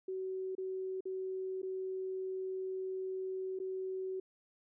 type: tone with dropouts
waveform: sine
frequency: 376.9 Hz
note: F#4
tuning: 32 cents sharp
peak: -36 dBFS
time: 0.08-4.2 s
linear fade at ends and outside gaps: 5 ms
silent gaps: 0.552-0.58 / 1.007-1.054 / 1.619-1.629 / 3.59-3.599 s
effects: none